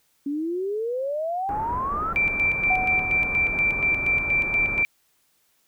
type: exponential sweep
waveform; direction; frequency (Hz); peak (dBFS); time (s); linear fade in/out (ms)
sine; up; 277.2 to 1373; -24; 0.26-2.13; 5
type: low-pass noise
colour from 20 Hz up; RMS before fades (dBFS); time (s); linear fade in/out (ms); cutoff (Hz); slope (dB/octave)
pink; -34; 1.49-4.83; 0; 1400; 24
type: tone with tremolo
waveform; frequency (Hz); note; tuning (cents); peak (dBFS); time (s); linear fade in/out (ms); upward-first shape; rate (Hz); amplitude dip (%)
sine; 2349; D7; 0; -18; 2.16-4.85; 0; square; 4.2; 50
type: tone with exponential decay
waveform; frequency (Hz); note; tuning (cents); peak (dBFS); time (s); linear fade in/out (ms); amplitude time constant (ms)
sine; 744; F#5; +9; -21; 2.7-3.81; 5; 240
effects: white hiss -66 dBFS RMS until 5.67 s